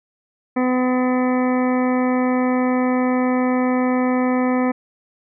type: harmonic tone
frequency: 252.9 Hz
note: B3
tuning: 41 cents sharp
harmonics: 1 / 2 / 3 / 4 / 5 / 7 / 8 / 9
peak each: -17 / -23 / -27 / -29 / -31 / -34 / -35 / -36 dBFS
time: 0.56-4.72 s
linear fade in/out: 10 ms
effects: none